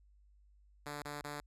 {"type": "tone bursts", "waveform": "5% pulse", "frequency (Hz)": 146.4, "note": "D3", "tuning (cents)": -5, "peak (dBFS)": -30, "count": 3, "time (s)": [0.86, 1.402], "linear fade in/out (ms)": 2, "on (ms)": 160, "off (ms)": 31, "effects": ["added 50 Hz sine -62 dBFS peak until 1.46 s", "resampled to 32000 Hz"]}